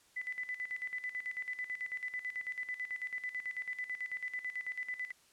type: tone with tremolo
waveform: sine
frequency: 2000 Hz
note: B6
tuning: 21 cents sharp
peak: -35 dBFS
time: 0.16-5.12 s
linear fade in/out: 10 ms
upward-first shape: square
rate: 9.1 Hz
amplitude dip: 75%
effects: white hiss -66 dBFS RMS until 5.32 s + low-pass 10000 Hz 12 dB/octave